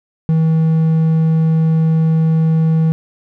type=tone; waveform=triangle; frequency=160.6 Hz; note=E3; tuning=45 cents flat; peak=-8 dBFS; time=0.29-2.92 s; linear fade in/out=0 ms; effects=none